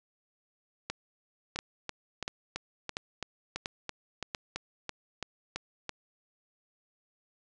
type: two click trains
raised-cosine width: 0.2 ms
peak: -17 / -16 dBFS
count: 14 / 6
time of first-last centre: 1.56-5.893 / 0.9-4.348 s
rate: 3 / 1.45 Hz
effects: resampled to 22050 Hz